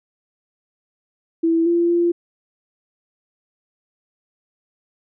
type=tone with pitch steps; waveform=sine; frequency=329.9 / 342.2 / 344.3 Hz; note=E4 / F4 / F4; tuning=+1 / -35 / -25 cents; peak=-14 dBFS; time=1.43-2.12 s; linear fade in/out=10 ms; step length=230 ms; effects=none